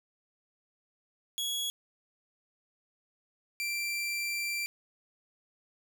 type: tone pair in turn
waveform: sawtooth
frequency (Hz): 3343 / 2354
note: G#7 / D7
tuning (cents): +11 / +3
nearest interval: tritone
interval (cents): 608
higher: first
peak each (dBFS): -28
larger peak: neither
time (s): 1.38-1.7 / 3.6-4.66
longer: second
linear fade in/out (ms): 0
effects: none